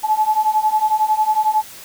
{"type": "beating tone pair", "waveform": "sine", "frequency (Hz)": [855, 866], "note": ["A5", "A5"], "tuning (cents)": [-50, -28], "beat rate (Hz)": 11, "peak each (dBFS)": [-18, -16], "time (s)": [0.03, 1.63], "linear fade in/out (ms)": 20, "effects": ["white hiss -38 dBFS RMS until 1.84 s"]}